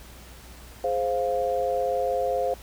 sine chord, F minor, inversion first, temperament just, 419.1 / 523.8 / 698.5 Hz, Ab4 / C5 / F5, +16 / +2 / 0 cents, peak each -31 / -25 / -27 dBFS, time 0.84-2.54 s, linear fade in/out 2 ms, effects added 60 Hz sine -46 dBFS peak until 2.62 s + pink hiss -48 dBFS RMS until 2.62 s

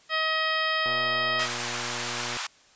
harmonic tone, 634 Hz, D#5, 32 cents sharp, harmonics 1 / 2 / 3 / 4 / 5 / 6 / 7 / 8, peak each -33 / -29 / -28 / -34 / -32 / -38 / -42 / -35 dBFS, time 0.09-1.48 s, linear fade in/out 50 ms
click train, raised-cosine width 1 ms, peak -25 dBFS, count 182, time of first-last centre 0.86-2.368 s, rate 120 Hz
pink high-pass noise, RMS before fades -31 dBFS, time 1.39-2.47 s, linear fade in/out 5 ms, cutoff 950 Hz, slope 24 dB/octave
effects white hiss -57 dBFS RMS until 2.75 s + resampled to 16000 Hz

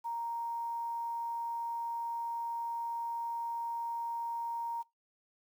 sine tone with quantisation, 932.3 Hz, A#5, in tune, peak -34 dBFS, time 0.04-4.83 s, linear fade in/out 20 ms, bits 10, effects noise-tail reverb RT60 0.2 s tail -22 dB re dry

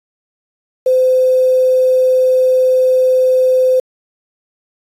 sine tone with quantisation, 513 Hz, C5, 34 cents flat, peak -8 dBFS, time 0.86-3.8 s, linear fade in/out 5 ms, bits 6, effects resampled to 32000 Hz

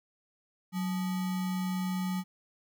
sine tone with sample-and-hold, 184.7 Hz, F#3, 3 cents flat, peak -29 dBFS, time 0.72-2.24 s, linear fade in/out 50 ms, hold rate 1050 Hz, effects none

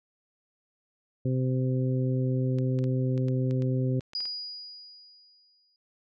harmonic tone, 129.1 Hz, C3, 23 cents flat, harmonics 1 / 2 / 3 / 4, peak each -25 / -31 / -35 / -37 dBFS, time 1.25-4 s, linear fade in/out 5 ms
clicks, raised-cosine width 0.2 ms, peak -29 dBFS, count 11, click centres 2.586 / 2.789 / 2.841 / 3.178 / 3.284 / 3.51 / 3.622 / 4.008 / 4.134 / 4.205 / 4.255 s
sine tone with exponential decay, 4900 Hz, D#8, 27 cents flat, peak -28 dBFS, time 4.15-5.76 s, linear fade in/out 1 ms, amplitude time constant 350 ms
effects none

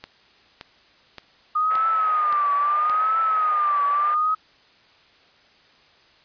click train, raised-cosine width 0.2 ms, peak -18 dBFS, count 6, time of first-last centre 0.04-2.897 s, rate 1.75 Hz
sine tone with vibrato, 1228 Hz, D#6, 23 cents flat, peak -18 dBFS, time 1.55-4.35 s, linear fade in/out 10 ms, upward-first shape triangle, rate 0.76 Hz, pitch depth 130 cents each way
white band-pass noise, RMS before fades -36 dBFS, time 1.7-4.15 s, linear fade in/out 10 ms, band 600 to 1800 Hz, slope 24 dB/octave
effects white hiss -55 dBFS RMS until 6.24 s + resampled to 11025 Hz

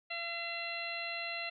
harmonic tone, 680 Hz, F5, 46 cents flat, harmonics 1 / 2 / 3 / 4 / 5 / 6, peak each -44 / -48 / -42 / -40 / -52 / -44 dBFS, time 0.1-1.5 s, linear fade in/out 10 ms, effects none

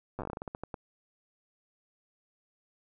slowing click train, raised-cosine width 1 ms, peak -23 dBFS, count 15, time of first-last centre 0.19-0.742 s, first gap 8 ms, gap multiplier 1.22, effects none

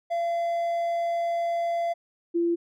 triangle / sine tone pair in turn, 682 / 341 Hz, F5 / F4, -41 / -41 cents, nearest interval octave, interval 1200 cents, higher first, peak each -22 / -21 dBFS, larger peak second, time 0.1-1.94 / 2.34-2.56 s, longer first, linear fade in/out 20 ms, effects none

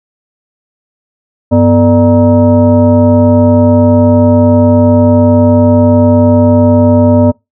sine tone with frequency modulation, 247.7 Hz, B3, 5 cents sharp, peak -3 dBFS, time 1.51-7.32 s, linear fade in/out 20 ms, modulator 346 Hz, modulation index 1.2, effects noise-tail reverb RT60 0.2 s tail -24 dB re dry

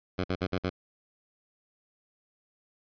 10% pulse tone bursts, 92.5 Hz, F#2, in tune, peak -19 dBFS, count 5, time 0.18-0.698 s, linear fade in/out 10 ms, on 62 ms, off 52 ms, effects resampled to 11025 Hz

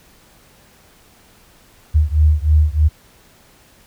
sine beating tone pair, 75.1 / 78.3 Hz, D2 / D#2, +39 / +11 cents, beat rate 3.2 Hz, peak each -13 / -14 dBFS, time 1.94-2.89 s, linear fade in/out 20 ms, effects pink hiss -50 dBFS RMS until 3.86 s

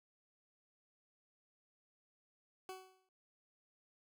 20% pulse tone with exponential decay, 375 Hz, F#4, 23 cents sharp, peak -38 dBFS, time 2.69-3.09 s, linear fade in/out 1 ms, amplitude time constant 86 ms, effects noise-tail reverb RT60 0.2 s tail -22 dB re dry

